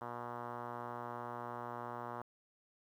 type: tone with low-pass filter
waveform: 5% pulse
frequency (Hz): 120.2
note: B2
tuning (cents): -46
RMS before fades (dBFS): -44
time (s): 0.01-2.22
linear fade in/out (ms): 5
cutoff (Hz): 1100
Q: 2
effects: 11-bit